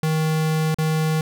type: tone with dropouts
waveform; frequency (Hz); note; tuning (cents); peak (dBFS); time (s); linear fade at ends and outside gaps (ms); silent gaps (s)
square; 157.4; D#3; +20; -19; 0.03-1.21; 2; 0.745-0.785
effects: none

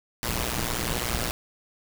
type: noise with amplitude modulation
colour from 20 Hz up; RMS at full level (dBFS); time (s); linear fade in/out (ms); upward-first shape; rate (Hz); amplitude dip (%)
pink; -24; 0.23-1.31; 0; sine; 119; 100
effects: none

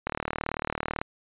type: click train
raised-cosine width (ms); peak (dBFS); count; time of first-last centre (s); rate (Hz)
0.5; -13; 37; 0.07-1.015; 38.1
effects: resampled to 8000 Hz

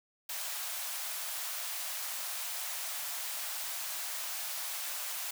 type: high-pass noise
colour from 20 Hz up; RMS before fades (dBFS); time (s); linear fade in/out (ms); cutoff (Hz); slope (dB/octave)
white; -38; 0.29-5.31; 5; 590; 48
effects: none

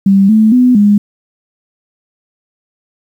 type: tone with pitch steps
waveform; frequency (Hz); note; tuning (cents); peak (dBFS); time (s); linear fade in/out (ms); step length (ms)
sine; 195.7 / 217.9 / 249.9 / 205.6; G3 / A3 / B3 / G#3; -3 / -17 / +21 / -17; -4; 0.06-0.98; 5; 230
effects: 7-bit

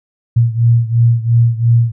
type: beating tone pair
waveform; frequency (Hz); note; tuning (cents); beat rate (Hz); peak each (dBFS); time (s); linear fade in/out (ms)
sine; 116.2 / 119.1; A#2 / A#2; -5 / +38; 2.9; -10 / -13; 0.36-1.92; 10
effects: none

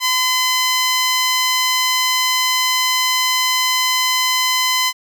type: tone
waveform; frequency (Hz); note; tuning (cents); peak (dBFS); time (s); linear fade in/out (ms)
10% pulse; 1020; C6; -44; -6; 0-4.93; 50
effects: none

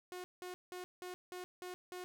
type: tone bursts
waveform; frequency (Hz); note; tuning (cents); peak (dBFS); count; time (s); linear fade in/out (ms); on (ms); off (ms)
sawtooth; 361.9; F#4; -38; -40; 7; 0.12-2.04; 0; 120; 180
effects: none

